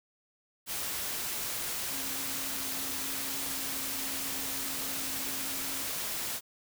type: tone in noise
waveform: sine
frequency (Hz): 270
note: C#4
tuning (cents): -45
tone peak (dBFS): -46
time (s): 1.89-5.85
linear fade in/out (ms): 50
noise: white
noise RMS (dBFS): -35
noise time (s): 0.66-6.41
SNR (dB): -14
effects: none